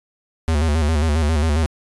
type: tone with vibrato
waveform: square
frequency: 77.2 Hz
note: D#2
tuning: 13 cents flat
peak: -16 dBFS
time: 0.48-1.66 s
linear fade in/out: 0 ms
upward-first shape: square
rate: 7.4 Hz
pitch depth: 82 cents each way
effects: resampled to 24000 Hz